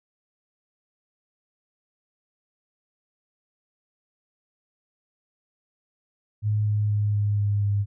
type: tone with pitch steps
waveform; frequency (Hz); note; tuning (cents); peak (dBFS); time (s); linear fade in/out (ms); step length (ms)
sine; 105.8 / 104.95 / 104.1 / 103.26 / 102.43 / 101.61; G#2 / G#2 / G#2 / G#2 / G#2 / G#2; +33 / +19 / +5 / -9 / -23 / -37; -20; 6.42-7.86; 50; 240
effects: none